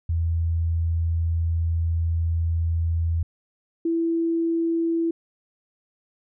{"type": "tone pair in turn", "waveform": "sine", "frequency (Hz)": [83, 332], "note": ["E2", "E4"], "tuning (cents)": [12, 12], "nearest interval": "2 octaves", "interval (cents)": 2400, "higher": "second", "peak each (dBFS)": -20, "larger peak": "neither", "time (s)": [[0.09, 3.23], [3.85, 5.11]], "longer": "first", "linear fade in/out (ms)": 5, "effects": []}